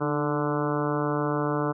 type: harmonic tone with a mistuned harmonic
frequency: 146.83 Hz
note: D3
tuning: in tune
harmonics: 1 / 2 / 3 / 4 / 5 / 6 / 7 / 8 / 9 / 10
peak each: -30 / -29 / -30 / -33 / -37 / -37 / -34 / -36 / -36 / -40 dBFS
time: 0-1.73 s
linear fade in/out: 20 ms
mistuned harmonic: 2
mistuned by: +40 cents
effects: none